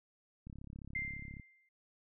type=click train; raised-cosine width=5 ms; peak=-36 dBFS; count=33; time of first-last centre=0.47-1.398 s; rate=34.5 Hz
type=tone with exponential decay; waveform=sine; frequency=2093 Hz; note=C7; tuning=in tune; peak=-33 dBFS; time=0.95-1.69 s; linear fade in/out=5 ms; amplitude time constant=160 ms
effects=none